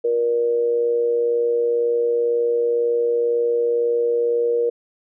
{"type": "tone with amplitude modulation", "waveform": "sine", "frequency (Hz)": 473.4, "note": "A#4", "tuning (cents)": 27, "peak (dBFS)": -14, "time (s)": [0.04, 4.7], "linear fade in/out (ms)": 10, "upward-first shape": "sine", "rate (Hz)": 122, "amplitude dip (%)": 50, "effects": []}